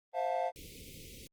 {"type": "chord", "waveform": "triangle", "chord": "F major seventh", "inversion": "second", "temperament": "equal with one note detuned", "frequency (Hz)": [523.3, 659.3, 710.3, 880], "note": ["C5", "E5", "F5", "A5"], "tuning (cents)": [0, 0, 29, 0], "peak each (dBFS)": [-35, -34, -32, -37], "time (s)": [0.13, 0.52], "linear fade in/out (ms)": 50}
{"type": "band-stop noise", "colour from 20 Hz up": "pink", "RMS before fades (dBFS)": -50, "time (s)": [0.56, 1.27], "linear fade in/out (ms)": 0, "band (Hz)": [530, 2100], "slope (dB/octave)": 96}
{"effects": ["Opus 32 kbps"]}